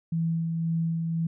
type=tone with tremolo; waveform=sine; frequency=164.81 Hz; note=E3; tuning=in tune; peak=-23 dBFS; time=0.12-1.27 s; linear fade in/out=5 ms; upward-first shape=sine; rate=1.9 Hz; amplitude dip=30%; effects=none